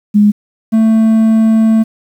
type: tone pair in turn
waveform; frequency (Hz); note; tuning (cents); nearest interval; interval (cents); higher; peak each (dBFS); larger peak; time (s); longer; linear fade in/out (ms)
sine / triangle; 207.7 / 222; G#3 / A3; 0 / +16; minor second; 116; second; -4; neither; 0.14-0.32 / 0.72-1.84; second; 20
effects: 7-bit